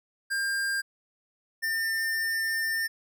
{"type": "tone pair in turn", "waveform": "square", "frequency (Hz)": [1600, 1801], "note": ["G6", "A6"], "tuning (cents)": [35, 40], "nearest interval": "major second", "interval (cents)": 205, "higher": "second", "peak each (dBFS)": -27, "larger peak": "neither", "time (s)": [[0.3, 0.82], [1.62, 2.88]], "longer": "second", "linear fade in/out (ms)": 20, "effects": []}